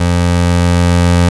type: tone with level ramp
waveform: 25% pulse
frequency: 87.31 Hz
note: F2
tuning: in tune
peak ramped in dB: -6 to -3 dBFS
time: 0-1.29 s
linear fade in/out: 5 ms
effects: resampled to 24000 Hz